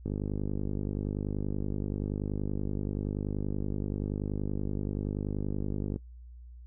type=click train; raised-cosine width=3 ms; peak=-20 dBFS; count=299; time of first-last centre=0.06-5.961 s; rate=50.5 Hz; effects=noise-tail reverb RT60 0.1 s tail -20 dB re dry + added 60 Hz sine -45 dBFS peak until 6.66 s